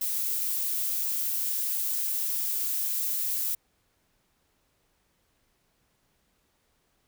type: noise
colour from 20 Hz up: violet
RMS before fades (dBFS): -29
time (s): 0.01-3.55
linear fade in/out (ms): 5
effects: pink hiss -71 dBFS RMS until 7.07 s